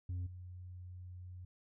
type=tone with level steps; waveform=sine; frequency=90.3 Hz; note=F#2; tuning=42 cents flat; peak=-34 / -46 dBFS; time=0.09-1.45 s; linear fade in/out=5 ms; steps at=0.26 s; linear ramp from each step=10 ms; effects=tanh soft clip ceiling -36 dBFS